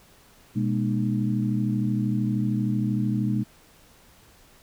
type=tone cluster; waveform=sine; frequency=123.6 / 207.2 / 240.2 / 303.8 Hz; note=B2 / G#3 / B3 / D#4; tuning=+2 / -4 / -48 / -41 cents; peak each=-26 / -25 / -31 / -31 dBFS; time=0.55-3.44 s; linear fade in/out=20 ms; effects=pink hiss -55 dBFS RMS until 4.62 s